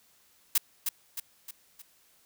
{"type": "noise with echo", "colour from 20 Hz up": "blue", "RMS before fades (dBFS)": -23, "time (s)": [0.55, 0.58], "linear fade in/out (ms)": 5, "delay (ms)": 310, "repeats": 4, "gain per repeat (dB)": -6, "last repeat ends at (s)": 1.82, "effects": ["white hiss -64 dBFS RMS until 2.25 s"]}